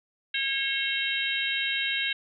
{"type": "harmonic tone with a mistuned harmonic", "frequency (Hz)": 544, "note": "C#5", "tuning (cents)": -33, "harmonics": [3, 4, 5, 6, 7], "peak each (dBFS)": [-32, -32, -32, -32, -32], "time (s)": [0.34, 2.13], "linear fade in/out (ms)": 5, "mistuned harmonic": 6, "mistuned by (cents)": -66, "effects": []}